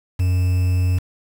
triangle tone with quantisation, 90.9 Hz, F#2, 30 cents flat, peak -13 dBFS, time 0.19-0.99 s, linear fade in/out 10 ms, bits 6, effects none

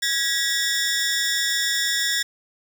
15% pulse ring-modulated tone, 1792 Hz, A6, 31 cents sharp, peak -11 dBFS, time 0.02-2.23 s, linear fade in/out 10 ms, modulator 137 Hz, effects 8-bit

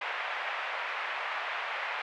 white band-pass noise, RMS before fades -35 dBFS, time 0.01-2.02 s, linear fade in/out 5 ms, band 630 to 2400 Hz, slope 24 dB/octave, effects none

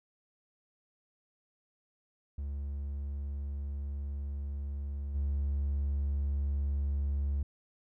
triangle tone with level steps, 70.6 Hz, C#2, 32 cents sharp, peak -32 / -26 dBFS, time 2.38-7.43 s, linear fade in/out 5 ms, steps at 5.14 s, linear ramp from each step 20 ms, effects tanh soft clip ceiling -22 dBFS

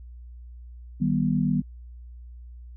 sine chord, Eb augmented, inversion none, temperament just, 155.56 / 194.45 / 243.1 Hz, Eb3 / G3 / B3, 0 / -14 / -27 cents, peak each -25 dBFS, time 1-1.62 s, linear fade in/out 20 ms, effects added 60 Hz sine -40 dBFS peak until 2.76 s

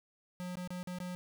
square tone with dropouts, 180 Hz, F#3, 47 cents flat, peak -39 dBFS, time 0.4-1.15 s, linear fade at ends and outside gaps 0 ms, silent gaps 0.555-0.57 / 0.675-0.705 / 0.83-0.873 / 0.986-1.002 s, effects none

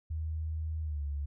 sine tone with pitch glide, 79 to 71.61 Hz, D#2 to D2, +27 to -43 cents, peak -32 dBFS, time 0.1-1.26 s, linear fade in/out 10 ms, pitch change -170 cents, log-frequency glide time 0.82-1.03 s, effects none

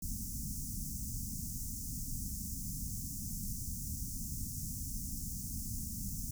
pink band-stop noise, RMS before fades -40 dBFS, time 0.02-6.31 s, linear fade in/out 5 ms, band 250 to 5700 Hz, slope 48 dB/octave, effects none

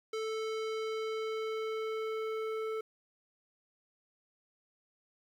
square tone with low-pass filter sweep, 440 Hz, A4, in tune, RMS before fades -36 dBFS, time 0.13-2.81 s, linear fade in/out 5 ms, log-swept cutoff 5800 to 1800 Hz, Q 0.86, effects 10-bit

